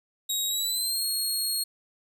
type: tone with pitch glide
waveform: 20% pulse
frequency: 3801 to 4291 Hz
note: A#7 to C8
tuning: +33 to +43 cents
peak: -20 dBFS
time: 0.29-1.64 s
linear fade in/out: 10 ms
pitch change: +210 cents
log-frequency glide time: 0.48-1.04 s
effects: none